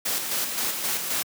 white noise with tremolo, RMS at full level -26 dBFS, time 0.05-1.23 s, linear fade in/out 10 ms, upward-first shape square, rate 3.8 Hz, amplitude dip 40%, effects high-pass 150 Hz 12 dB/octave

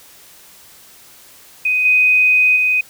sine tone with level steps, 2502 Hz, D#7, 9 cents sharp, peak -13 / -9 / -12 dBFS, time 1.65-2.81 s, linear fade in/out 5 ms, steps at 1.85 / 2.56 s, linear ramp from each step 5 ms, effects white hiss -44 dBFS RMS until 2.89 s

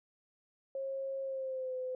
sine tone with pitch glide, 540 to 510.9 Hz, C#5 to C5, -45 to -41 cents, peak -35 dBFS, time 0.75-1.95 s, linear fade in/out 2 ms, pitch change -96 cents, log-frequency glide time 1.22-1.75 s, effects none

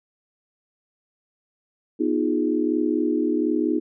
sine chord, F half-diminished seventh, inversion second, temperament equal with one note detuned, 246.9 / 311.1 / 352.3 / 415.3 Hz, Cb4 / Eb4 / F4 / Ab4, 0 / 0 / +15 / 0 cents, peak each -26 / -22 / -26 / -28 dBFS, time 1.99-3.8 s, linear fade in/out 20 ms, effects none

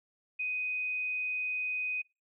sine tone, 2500 Hz, D#7, 8 cents sharp, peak -31 dBFS, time 0.39-2.02 s, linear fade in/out 10 ms, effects noise-tail reverb RT60 0.3 s tail -26 dB re dry

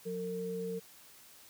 sine tone pair together, 180 / 454.6 Hz, F#3 / A#4, -47 / -43 cents, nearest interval octave + major third, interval 1604 cents, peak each -40 / -36 dBFS, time 0.05-0.8 s, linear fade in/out 20 ms, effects white hiss -57 dBFS RMS until 1.49 s + high-pass 60 Hz 12 dB/octave

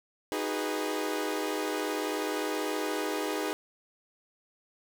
sawtooth chord, G# minor seventh, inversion second, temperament equal with one note detuned, 311.1 / 370 / 410.5 / 493.9 Hz, D#4 / F#4 / G#4 / B4, 0 / 0 / -20 / 0 cents, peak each -30 / -35 / -30 / -33 dBFS, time 0.32-3.53 s, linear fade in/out 0 ms, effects none

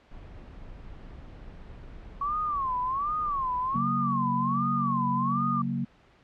brown noise, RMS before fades -44 dBFS, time 0.11-3.79 s, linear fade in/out 5 ms
sine tone with vibrato, 1108.7 Hz, C#6, in tune, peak -26 dBFS, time 2.21-5.62 s, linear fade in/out 5 ms, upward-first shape sine, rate 1.3 Hz, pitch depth 190 cents each way
sine chord, F# major, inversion second, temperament equal, 138.59 / 185 / 233.1 Hz, C#3 / F#3 / A#3, 0 / 0 / 0 cents, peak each -32 / -32 / -30 dBFS, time 3.74-5.85 s, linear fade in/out 10 ms
effects pink hiss -59 dBFS RMS until 6.23 s + low-pass 3000 Hz 12 dB/octave

